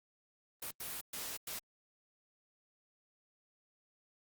white noise bursts at uneven times, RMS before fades -42 dBFS, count 4, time 0.62-0.71 / 0.8-1.01 / 1.13-1.37 / 1.47-1.59 s, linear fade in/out 5 ms, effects Opus 32 kbps

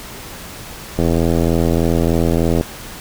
click train, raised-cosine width 2 ms, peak -3 dBFS, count 136, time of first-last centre 0.99-2.611 s, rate 83.3 Hz, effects pink hiss -33 dBFS RMS until 3 s

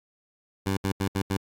15% pulse tone bursts at uneven times, 96.8 Hz, G2, 21 cents flat, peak -18 dBFS, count 5, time 0.66-0.77 / 0.84-0.92 / 1-1.08 / 1.15-1.22 / 1.3-1.37 s, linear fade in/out 5 ms, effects AAC 64 kbps

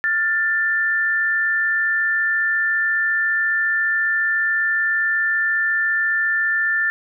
sine tone pair together, 1407 / 1772.7 Hz, F6 / A6, +12 / +12 cents, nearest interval major third, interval 400 cents, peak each -25 / -17 dBFS, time 0.04-6.9 s, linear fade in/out 0 ms, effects none

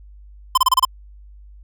square tone bursts, 1032 Hz, C6, 24 cents flat, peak -11 dBFS, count 6, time 0.55-0.851 s, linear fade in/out 5 ms, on 26 ms, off 29 ms, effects added 50 Hz sine -40 dBFS peak until 1.63 s

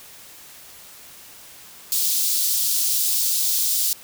white high-pass noise, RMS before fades -21 dBFS, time 1.92-3.93 s, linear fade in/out 0 ms, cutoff 3800 Hz, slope 24 dB/octave, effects white hiss -44 dBFS RMS until 4.03 s

